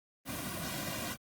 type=noise with comb filter; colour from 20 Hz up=pink; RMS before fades=-38 dBFS; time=0.25-1.17 s; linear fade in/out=50 ms; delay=2.3 ms; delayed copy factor=-0.8; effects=high-pass 80 Hz 12 dB/octave + Opus 32 kbps